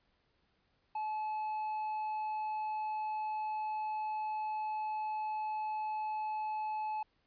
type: tone with tanh clipping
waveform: sine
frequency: 860 Hz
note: A5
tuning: 40 cents flat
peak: -35 dBFS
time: 0.95-7.03 s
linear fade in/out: 5 ms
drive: 4 dB
effects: pink hiss -75 dBFS RMS until 7.26 s + resampled to 11025 Hz